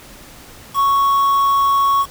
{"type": "tone with quantisation", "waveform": "triangle", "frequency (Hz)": 1108.7, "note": "C#6", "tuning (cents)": 0, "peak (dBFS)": -10, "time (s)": [0.74, 2.06], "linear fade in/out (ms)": 50, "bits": 5, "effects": ["pink hiss -40 dBFS RMS until 2.1 s"]}